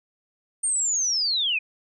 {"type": "linear sweep", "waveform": "sine", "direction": "down", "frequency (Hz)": [8870, 2415], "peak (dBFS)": -21, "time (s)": [0.63, 1.59], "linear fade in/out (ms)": 10, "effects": []}